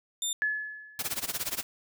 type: tone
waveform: 20% pulse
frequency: 3600 Hz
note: A7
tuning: 39 cents sharp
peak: -23 dBFS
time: 0.22-0.33 s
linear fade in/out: 2 ms
type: tone with exponential decay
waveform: sine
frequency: 1712 Hz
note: A6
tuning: 48 cents flat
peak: -23 dBFS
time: 0.42-1.21 s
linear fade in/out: 0 ms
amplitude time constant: 170 ms
type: noise with tremolo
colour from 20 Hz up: white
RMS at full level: -30 dBFS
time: 0.99-1.63 s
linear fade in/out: 2 ms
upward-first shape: sine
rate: 17 Hz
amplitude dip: 90%
effects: none